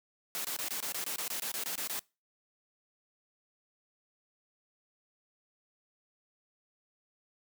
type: noise bursts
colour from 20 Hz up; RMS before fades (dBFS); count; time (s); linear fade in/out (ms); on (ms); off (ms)
white; -36; 14; 0.35-1.993; 0; 96; 23
effects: noise-tail reverb RT60 0.3 s tail -25 dB re dry + high-pass 200 Hz 12 dB/octave